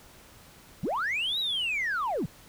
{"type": "linear two-way sweep", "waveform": "sine", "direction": "up then down", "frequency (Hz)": [110, 3951, 110], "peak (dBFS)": -25, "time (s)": [0.83, 2.26], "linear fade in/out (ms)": 5, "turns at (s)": 1.39, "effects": ["tanh soft clip ceiling -24 dBFS", "pink hiss -53 dBFS RMS until 2.48 s"]}